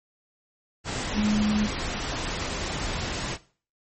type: tone in noise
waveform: sine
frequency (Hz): 211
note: G#3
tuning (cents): +28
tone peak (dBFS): -20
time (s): 1.14-1.69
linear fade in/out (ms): 50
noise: pink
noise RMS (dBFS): -30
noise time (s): 0.84-3.38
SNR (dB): +7
effects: noise-tail reverb RT60 0.4 s tail -17 dB re dry + MP3 32 kbps